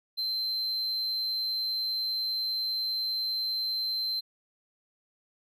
triangle tone, 4105 Hz, C8, 34 cents flat, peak -27 dBFS, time 0.17-4.21 s, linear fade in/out 20 ms, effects none

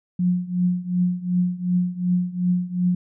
sine tone with tremolo, 179.2 Hz, F3, 45 cents sharp, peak -15 dBFS, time 0.19-2.95 s, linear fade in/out 5 ms, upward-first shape triangle, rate 2.7 Hz, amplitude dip 90%, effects none

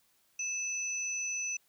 sine tone pair together, 2618 / 5987 Hz, E7 / F#8, -13 / +20 cents, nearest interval octave + major second, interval 1433 cents, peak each -37 / -34 dBFS, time 0.39-1.57 s, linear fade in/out 5 ms, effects white hiss -70 dBFS RMS until 1.68 s

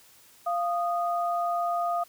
sine tone pair together, 694 / 1236.6 Hz, F5 / D#6, -11 / -11 cents, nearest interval minor seventh, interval 1000 cents, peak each -26 / -30 dBFS, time 0.46-2.04 s, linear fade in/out 10 ms, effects white hiss -56 dBFS RMS until 2.08 s

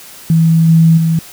sine tone with level steps, 163.3 Hz, E3, 16 cents flat, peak -6 / -4 / -9 dBFS, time 0.3-1.19 s, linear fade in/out 2 ms, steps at 0.68 / 0.97 s, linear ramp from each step 10 ms, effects white hiss -35 dBFS RMS until 1.32 s

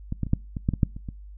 clicks, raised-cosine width 5 ms, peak -16 / -13 / -22 / -7 / -18 / -9 / -14 / -6 / -25 / -21 dBFS, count 10, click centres 0.124 / 0.233 / 0.267 / 0.334 / 0.568 / 0.689 / 0.737 / 0.832 / 0.965 / 1.088 s, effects noise-tail reverb RT60 0.3 s tail -25 dB re dry + added 50 Hz sine -40 dBFS peak until 1.37 s

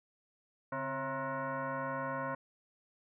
sine tone with frequency modulation, 261.6 Hz, C4, in tune, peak -34 dBFS, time 0.72-2.35 s, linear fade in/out 5 ms, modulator 402 Hz, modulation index 3.2, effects none

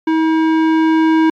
square tone with level ramp, 320 Hz, D#4, 49 cents sharp, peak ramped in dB -12 to -9 dBFS, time 0.07-1.3 s, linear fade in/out 5 ms, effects low-pass 2000 Hz 12 dB/octave + MP3 96 kbps

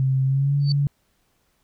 sine tone with pitch glide, 132.8 to 142.33 Hz, C3 to C#3, +26 to +46 cents, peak -17 dBFS, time 0-0.87 s, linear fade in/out 0 ms, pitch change +120 cents, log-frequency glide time 0.25-0.55 s
sine tone with exponential growth, 4535 Hz, C#8, 39 cents sharp, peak -22 dBFS, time 0.6-0.72 s, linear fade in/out 2 ms, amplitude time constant 26 ms
effects pink hiss -67 dBFS RMS until 1.63 s

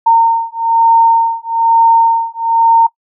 sine beating tone pair, 915 / 916.1 Hz, A#5 / A#5, -32 / -30 cents, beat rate 1.1 Hz, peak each -10 dBFS, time 0.06-2.87 s, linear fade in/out 10 ms, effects noise-tail reverb RT60 0.1 s tail -21 dB re dry

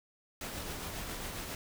pink noise with tremolo, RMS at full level -39 dBFS, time 0.41-1.55 s, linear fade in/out 2 ms, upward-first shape triangle, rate 7.4 Hz, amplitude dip 35%, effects none

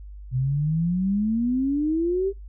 sine exponential sweep, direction up, 124.1 to 400 Hz, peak -20 dBFS, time 0.31-2.33 s, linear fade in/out 50 ms, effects noise-tail reverb RT60 0.2 s tail -24 dB re dry + added 50 Hz sine -37 dBFS peak until 2.48 s

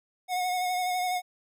square tone with vibrato, 728 Hz, F#5, 28 cents flat, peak -27 dBFS, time 0.28-1.22 s, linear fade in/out 50 ms, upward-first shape sine, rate 12 Hz, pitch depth 25 cents each way, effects none

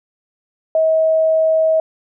sine tone, 639 Hz, D#5, 46 cents sharp, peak -11 dBFS, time 0.75-1.8 s, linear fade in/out 2 ms, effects none

